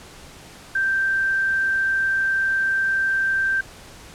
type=tone; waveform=sine; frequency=1568 Hz; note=G6; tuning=in tune; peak=-18 dBFS; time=0.75-3.61 s; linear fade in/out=5 ms; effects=pink hiss -43 dBFS RMS until 4.14 s + low-pass 10000 Hz 12 dB/octave